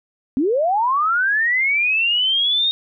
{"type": "linear sweep", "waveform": "sine", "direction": "up", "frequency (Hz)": [244.1, 3731], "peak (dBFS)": -15, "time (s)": [0.37, 2.71], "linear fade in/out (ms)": 0, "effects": []}